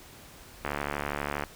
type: click train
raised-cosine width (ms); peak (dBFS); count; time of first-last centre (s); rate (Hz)
0.5; -15; 58; 0.65-1.437; 72.4
effects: pink hiss -50 dBFS RMS until 1.55 s